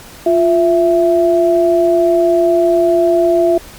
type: tone pair together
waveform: sine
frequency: 349.2 / 664.2 Hz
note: F4 / E5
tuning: 0 / +13 cents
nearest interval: major seventh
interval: 1113 cents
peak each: -11 dBFS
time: 0.26-3.58 s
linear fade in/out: 5 ms
effects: pink hiss -36 dBFS RMS until 3.78 s + MP3 96 kbps